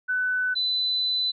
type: tone pair in turn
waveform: sine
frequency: 1500 / 4005 Hz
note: F#6 / B7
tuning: +23 / +23 cents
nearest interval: octave + perfect fourth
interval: 1700 cents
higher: second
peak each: -22 dBFS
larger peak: neither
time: 0.08-0.55 / 0.55-1.32 s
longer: second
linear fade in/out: 20 ms
effects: none